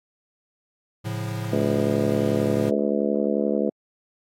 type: chord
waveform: square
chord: A augmented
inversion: none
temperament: equal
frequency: 110 / 138.59 / 174.61 Hz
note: A2 / C#3 / E#3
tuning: 0 / 0 / 0 cents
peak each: -29 / -35 / -35 dBFS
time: 1.04-2.71 s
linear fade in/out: 20 ms
type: harmonic tone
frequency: 71.4 Hz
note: D2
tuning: 48 cents flat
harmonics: 3 / 4 / 5 / 6 / 7 / 8 / 9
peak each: -25 / -28 / -28 / -29 / -26 / -34 / -31 dBFS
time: 1.52-3.7 s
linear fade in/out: 10 ms
effects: AAC 64 kbps